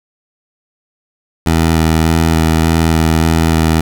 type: tone with vibrato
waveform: 15% pulse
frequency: 81 Hz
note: E2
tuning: 30 cents flat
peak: -3 dBFS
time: 1.46-3.81 s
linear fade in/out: 5 ms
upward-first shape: square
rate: 1.7 Hz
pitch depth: 13 cents each way
effects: none